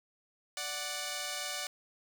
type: tone pair together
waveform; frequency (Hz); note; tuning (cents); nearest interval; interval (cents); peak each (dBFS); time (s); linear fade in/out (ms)
5% pulse; 587.3 / 740; D5 / F#5; 0 / 0; major third; 400; -27; 0.57-1.67; 2
effects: 9-bit